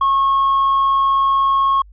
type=tone with hard clipping; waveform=triangle; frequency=1091 Hz; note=C#6; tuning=28 cents flat; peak=-13 dBFS; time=0.01-1.82 s; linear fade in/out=5 ms; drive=5 dB; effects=added 50 Hz sine -40 dBFS peak until 1.92 s + resampled to 8000 Hz